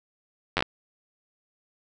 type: slowing click train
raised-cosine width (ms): 0.3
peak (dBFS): -7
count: 5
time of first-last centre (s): 0.57-0.624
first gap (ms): 10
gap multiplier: 1.21
effects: none